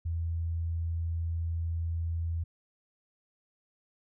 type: tone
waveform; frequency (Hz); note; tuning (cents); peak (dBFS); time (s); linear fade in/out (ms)
sine; 83.2; E2; +17; -29; 0.05-2.44; 10
effects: none